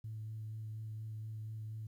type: tone with vibrato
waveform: sine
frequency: 109.3 Hz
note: A2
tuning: 11 cents flat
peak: -40 dBFS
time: 0.04-1.87 s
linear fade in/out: 5 ms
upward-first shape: sine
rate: 4.2 Hz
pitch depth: 13 cents each way
effects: tanh soft clip ceiling -36 dBFS + 12-bit